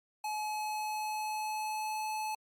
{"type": "tone with pitch glide", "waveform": "square", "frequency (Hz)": [852, 862.4], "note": ["G#5", "A5"], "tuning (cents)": [44, -35], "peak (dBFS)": -34, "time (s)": [0.24, 2.35], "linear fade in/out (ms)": 5, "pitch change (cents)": 21, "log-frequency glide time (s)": [0.4, 2.06], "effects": ["MP3 64 kbps"]}